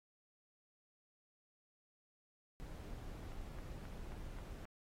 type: noise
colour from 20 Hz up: brown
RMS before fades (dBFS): -48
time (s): 2.6-4.65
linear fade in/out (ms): 0
type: click train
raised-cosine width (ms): 0.5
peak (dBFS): -40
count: 6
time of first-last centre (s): 3.32-4.653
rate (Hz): 3.75
effects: AAC 48 kbps